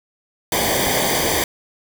pink noise with comb filter, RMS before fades -19 dBFS, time 0.52-1.44 s, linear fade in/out 2 ms, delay 0.74 ms, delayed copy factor -0.8, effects none

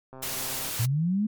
click train, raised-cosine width 1 ms, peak -30 dBFS, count 74, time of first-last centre 0.13-0.687 s, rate 131 Hz
white noise, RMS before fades -32 dBFS, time 0.22-0.86 s, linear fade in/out 10 ms
sine linear sweep, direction up, 109.6 to 220 Hz, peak -22 dBFS, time 0.79-1.27 s, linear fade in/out 10 ms
effects MP3 96 kbps

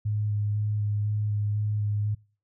sine tone with vibrato, 104.7 Hz, G#2, 15 cents sharp, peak -24 dBFS, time 0.05-2.15 s, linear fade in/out 10 ms, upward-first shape square, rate 2 Hz, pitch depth 12 cents each way, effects noise-tail reverb RT60 0.4 s tail -25 dB re dry

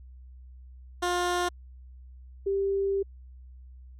15% pulse / sine tone pair in turn, 354.5 / 393.3 Hz, F4 / G4, +26 / +6 cents, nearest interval major second, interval 180 cents, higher second, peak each -19 / -24 dBFS, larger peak first, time 1.02-1.49 / 2.46-3.03 s, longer second, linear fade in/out 10 ms, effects added 63 Hz sine -45 dBFS peak until 3.99 s + low-pass 10000 Hz 12 dB/octave

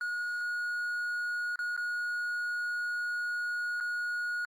triangle tone with dropouts, 1447 Hz, F#6, 39 cents flat, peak -29 dBFS, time 0.01-4.45 s, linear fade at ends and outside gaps 1 ms, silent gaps 1.558-1.59 / 1.765-1.776 / 3.802-3.808 s, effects Opus 32 kbps

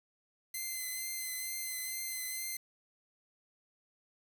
5% pulse tone with vibrato, 2061 Hz, C7, 27 cents flat, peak -27 dBFS, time 0.54-2.57 s, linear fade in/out 5 ms, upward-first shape triangle, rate 2.2 Hz, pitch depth 27 cents each way, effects 9-bit

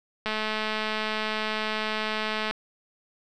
click train, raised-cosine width 0.3 ms, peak -13 dBFS, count 487, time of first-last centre 0.26-2.51 s, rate 216 Hz, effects none

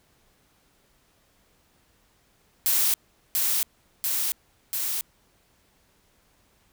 blue noise with echo, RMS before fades -22 dBFS, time 2.66-2.94 s, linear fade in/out 0 ms, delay 690 ms, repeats 3, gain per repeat -2 dB, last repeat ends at 5.01 s, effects pink hiss -64 dBFS RMS until 6.72 s

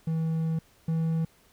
triangle tone pair in turn, 161.6 / 162.43 Hz, E3 / E3, -34 / -25 cents, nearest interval unison, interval 9 cents, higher second, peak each -23 / -22 dBFS, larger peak second, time 0.07-0.59 / 0.88-1.25 s, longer first, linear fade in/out 5 ms, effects pink hiss -61 dBFS RMS until 1.52 s

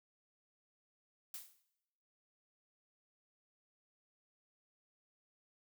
blue noise with exponential decay, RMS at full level -43 dBFS, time 1.34-1.62 s, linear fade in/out 2 ms, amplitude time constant 60 ms, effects noise-tail reverb RT60 0.9 s tail -18 dB re dry

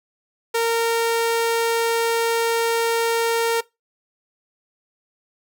sawtooth tone, 460.7 Hz, A#4, 20 cents flat, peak -14 dBFS, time 0.54-3.61 s, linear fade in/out 10 ms, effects noise-tail reverb RT60 0.2 s tail -20 dB re dry

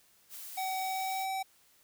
blue noise, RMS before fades -45 dBFS, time 0.29-1.27 s, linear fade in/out 50 ms
square tone with pitch glide, 757 to 767.1 Hz, F#5 to G5, +39 to -38 cents, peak -33 dBFS, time 0.57-1.43 s, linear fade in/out 10 ms, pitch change +23 cents, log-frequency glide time 0.82-1.28 s
effects white hiss -65 dBFS RMS until 1.83 s

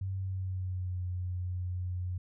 sine tone with pitch glide, 95.6 to 90.34 Hz, G2 to F#2, -43 to -41 cents, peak -32 dBFS, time 0.01-2.18 s, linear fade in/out 5 ms, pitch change -98 cents, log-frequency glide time 0.15-1 s, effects none

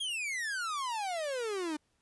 45% pulse exponential sweep, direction down, 3318 to 293.7 Hz, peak -33 dBFS, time 0-1.77 s, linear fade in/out 10 ms, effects pink hiss -75 dBFS RMS until 2.01 s + resampled to 24000 Hz

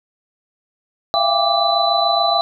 sine tone cluster, 667 / 694 / 799 / 1171 / 3989 Hz, E5 / F5 / G5 / D6 / B7, +20 / -11 / +33 / -5 / +17 cents, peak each -21 / -20 / -20 / -21 / -19 dBFS, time 1.14-2.41 s, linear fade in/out 0 ms, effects none

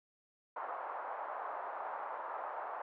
pink band-pass noise, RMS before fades -42 dBFS, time 0.56-2.82 s, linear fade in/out 5 ms, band 680 to 1200 Hz, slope 24 dB/octave, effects none

